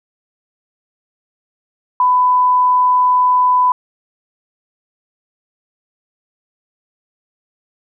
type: tone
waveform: sine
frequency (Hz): 999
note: B5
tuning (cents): +20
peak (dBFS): -9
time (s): 2-3.72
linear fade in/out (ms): 2
effects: none